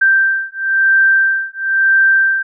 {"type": "beating tone pair", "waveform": "sine", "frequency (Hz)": [1568, 1568.99], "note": ["G6", "G6"], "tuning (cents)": [0, 1], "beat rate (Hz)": 0.99, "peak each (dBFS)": -13, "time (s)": [0.01, 2.43], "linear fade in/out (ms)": 10, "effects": []}